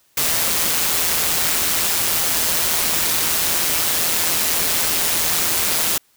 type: noise with amplitude modulation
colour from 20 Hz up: white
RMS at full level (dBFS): -17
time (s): 0.17-5.98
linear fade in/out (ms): 5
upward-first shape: sine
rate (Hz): 165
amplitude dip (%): 45
effects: white hiss -59 dBFS RMS until 6.16 s